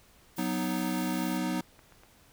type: noise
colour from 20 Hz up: blue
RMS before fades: -45 dBFS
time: 0.36-1.38 s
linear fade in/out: 10 ms
type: chord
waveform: square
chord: B major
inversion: second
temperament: equal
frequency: 185 / 246.9 / 311.1 Hz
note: F#3 / B3 / D#4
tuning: 0 / 0 / 0 cents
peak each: -34 dBFS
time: 0.38-1.61 s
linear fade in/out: 5 ms
type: clicks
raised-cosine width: 0.5 ms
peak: -38 dBFS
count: 4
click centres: 1.575 / 1.792 / 1.923 / 2.035 s
effects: pink hiss -60 dBFS RMS until 2.32 s